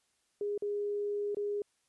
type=tone with dropouts; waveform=sine; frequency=410.6 Hz; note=G#4; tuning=20 cents flat; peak=-31 dBFS; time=0.41-1.62 s; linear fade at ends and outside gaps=2 ms; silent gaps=0.578-0.622 / 1.347-1.369 s; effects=white hiss -75 dBFS RMS until 1.88 s + resampled to 24000 Hz